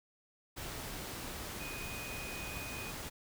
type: tone in noise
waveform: sine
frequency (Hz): 2489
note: D#7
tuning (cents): 0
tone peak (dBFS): -45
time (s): 1.59-2.92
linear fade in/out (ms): 20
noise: pink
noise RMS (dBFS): -43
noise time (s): 0.56-3.1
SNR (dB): -5
effects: none